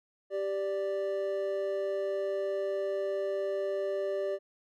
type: tone pair together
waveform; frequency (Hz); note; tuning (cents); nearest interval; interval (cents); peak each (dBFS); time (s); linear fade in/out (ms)
triangle; 392 / 587.3; G4 / D5; 0 / 0; perfect fifth; 700; -31 / -30; 0.3-4.39; 50
effects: none